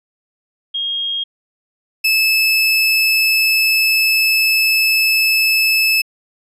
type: tone pair in turn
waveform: sine / 30% pulse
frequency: 3251 / 2612 Hz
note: G#7 / E7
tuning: -38 / -17 cents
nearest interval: major third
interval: 379 cents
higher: first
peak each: -18 / -9 dBFS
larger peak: second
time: 0.74-1.24 / 2.04-6.02 s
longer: second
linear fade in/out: 10 ms
effects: resampled to 32000 Hz